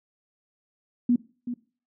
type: tone with echo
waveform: sine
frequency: 242.7 Hz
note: B3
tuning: 30 cents flat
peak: -17 dBFS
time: 1.09-1.16 s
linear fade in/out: 5 ms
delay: 380 ms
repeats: 1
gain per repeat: -11 dB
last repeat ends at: 1.54 s
effects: noise-tail reverb RT60 0.4 s tail -20 dB re dry